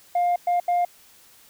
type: tone bursts at uneven times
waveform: sine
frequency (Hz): 705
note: F5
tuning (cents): +16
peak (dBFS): -16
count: 3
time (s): 0.15-0.36 / 0.47-0.6 / 0.68-0.85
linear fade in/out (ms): 5
effects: tanh soft clip ceiling -17 dBFS + white hiss -53 dBFS RMS until 1.49 s